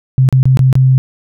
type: tone with dropouts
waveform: sine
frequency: 130.81 Hz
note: C3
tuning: in tune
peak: -5 dBFS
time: 0.18-0.98 s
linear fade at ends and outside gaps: 0 ms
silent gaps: 0.289-0.326 / 0.43-0.455 / 0.572-0.592 / 0.728-0.754 s
effects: none